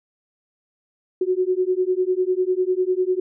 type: beating tone pair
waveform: sine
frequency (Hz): 363.6 / 373.6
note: F#4 / F#4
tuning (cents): -30 / +17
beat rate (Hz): 10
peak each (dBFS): -21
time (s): 1.21-3.2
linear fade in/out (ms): 5
effects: none